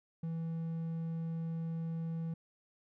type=tone with hard clipping; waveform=triangle; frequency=164.3 Hz; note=E3; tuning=5 cents flat; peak=-36 dBFS; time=0.23-2.34 s; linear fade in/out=5 ms; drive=6 dB; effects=none